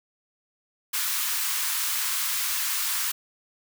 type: high-pass noise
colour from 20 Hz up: white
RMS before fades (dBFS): -27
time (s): 0.93-3.12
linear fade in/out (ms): 10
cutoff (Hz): 940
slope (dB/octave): 48
effects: none